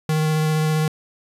square tone with vibrato, 155.56 Hz, D#3, in tune, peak -18 dBFS, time 0.09-0.88 s, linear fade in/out 2 ms, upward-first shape sine, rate 15 Hz, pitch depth 11 cents each way, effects resampled to 32000 Hz

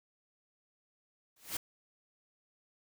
white noise with exponential growth, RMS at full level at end -32 dBFS, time 1.36-1.57 s, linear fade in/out 5 ms, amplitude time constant 45 ms, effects none

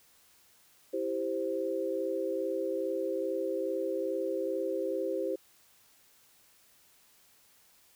sine chord, C major, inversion first, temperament equal, 329.6 / 392 / 523.3 Hz, E4 / G4 / C5, 0 / 0 / 0 cents, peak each -36 / -34 / -33 dBFS, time 0.93-5.36 s, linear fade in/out 10 ms, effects white hiss -63 dBFS RMS until 7.95 s

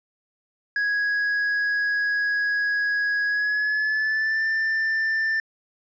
triangle tone with pitch glide, 1661.2 to 1780.4 Hz, G#6 to A6, 0 to +20 cents, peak -19 dBFS, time 0.76-5.4 s, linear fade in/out 2 ms, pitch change +120 cents, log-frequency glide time 3.26-4.46 s, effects resampled to 16000 Hz

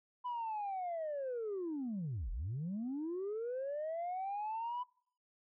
sine linear two-way sweep, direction down then up, 1000 to 37.27 to 1000 Hz, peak -35 dBFS, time 0.24-4.84 s, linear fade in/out 20 ms, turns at 2.31 s, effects noise-tail reverb RT60 0.6 s tail -25 dB re dry + tanh soft clip ceiling -34 dBFS

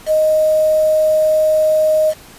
sine tone with quantisation, 622.3 Hz, D#5, in tune, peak -10 dBFS, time 0.06-2.14 s, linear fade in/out 50 ms, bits 5, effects pink hiss -40 dBFS RMS until 2.38 s + resampled to 32000 Hz

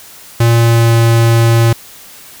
square tone with pitch glide, 116.54 to 115.47 Hz, A#2 to A#2, 0 to -16 cents, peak -7 dBFS, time 0.4-1.73 s, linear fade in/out 5 ms, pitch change -16 cents, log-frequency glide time 0.51-0.94 s, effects white hiss -36 dBFS RMS until 2.4 s

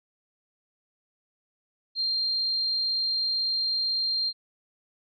sine tone, 4186 Hz, C8, in tune, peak -24 dBFS, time 1.95-4.33 s, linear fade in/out 50 ms, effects none

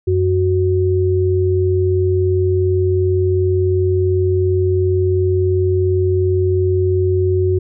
sine tone pair together, 92.5 / 369.7 Hz, F#2 / F#4, 0 / -1 cents, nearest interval 2 octaves, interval 2399 cents, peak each -15 dBFS, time 0.07-7.59 s, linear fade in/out 10 ms, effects none

